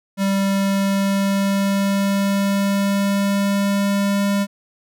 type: tone with pitch glide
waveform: square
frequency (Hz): 196 to 200.2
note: G3 to G3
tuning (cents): 0 to +37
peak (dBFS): -17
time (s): 0.17-4.47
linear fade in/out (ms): 50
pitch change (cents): +37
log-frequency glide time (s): 0.31-4.24
effects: none